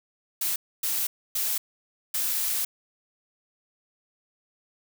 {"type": "noise bursts at uneven times", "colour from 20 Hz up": "blue", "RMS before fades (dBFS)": -27, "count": 4, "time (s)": [[0.41, 0.56], [0.83, 1.07], [1.35, 1.58], [2.14, 2.65]], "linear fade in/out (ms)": 5, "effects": []}